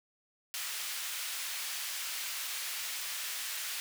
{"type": "high-pass noise", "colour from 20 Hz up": "pink", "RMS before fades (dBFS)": -38, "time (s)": [0.54, 3.8], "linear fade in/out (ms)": 0, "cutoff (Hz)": 2000, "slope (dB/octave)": 12, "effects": []}